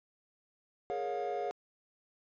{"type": "chord", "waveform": "triangle", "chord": "Bb minor seventh", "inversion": "third", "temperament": "equal with one note detuned", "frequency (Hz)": [415.3, 466.2, 554.4, 713.5], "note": ["Ab4", "Bb4", "Db5", "F5"], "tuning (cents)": [0, 0, 0, 37], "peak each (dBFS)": [-36, -38, -38, -34], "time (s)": [0.9, 1.51], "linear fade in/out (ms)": 0, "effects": ["tanh soft clip ceiling -24 dBFS", "resampled to 16000 Hz"]}